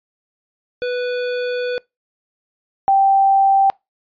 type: tone pair in turn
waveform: square / sine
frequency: 493.9 / 782.1 Hz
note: B4 / G5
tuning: 0 / -4 cents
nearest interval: minor sixth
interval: 796 cents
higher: second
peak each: -20 / -10 dBFS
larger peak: second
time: 0.82-1.78 / 2.88-3.7 s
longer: first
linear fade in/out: 0 ms
effects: noise-tail reverb RT60 0.2 s tail -24 dB re dry + resampled to 11025 Hz